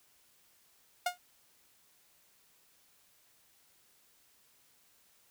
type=tone with exponential decay; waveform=sawtooth; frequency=715 Hz; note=F5; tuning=41 cents sharp; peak=-22 dBFS; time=1.06-1.18 s; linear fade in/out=5 ms; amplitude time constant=24 ms; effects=white hiss -67 dBFS RMS until 5.3 s